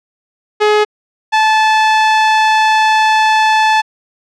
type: tone pair in turn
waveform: sawtooth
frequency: 422.1 / 870.4 Hz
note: G#4 / A5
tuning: +28 / -19 cents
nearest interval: octave + minor second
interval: 1253 cents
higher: second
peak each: -4 dBFS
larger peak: neither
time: 0.6-0.85 / 1.32-3.82 s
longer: second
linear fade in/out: 20 ms
effects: low-pass 4000 Hz 12 dB/octave